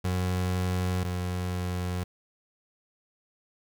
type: tone pair in turn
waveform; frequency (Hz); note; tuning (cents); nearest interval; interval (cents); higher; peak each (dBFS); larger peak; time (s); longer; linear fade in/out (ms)
30% pulse; 91.2 / 90.1; F#2 / F#2; -24 / -45; unison; 21; first; -23 / -26; first; 0.04-1.04 / 1.04-2.04; neither; 10
effects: none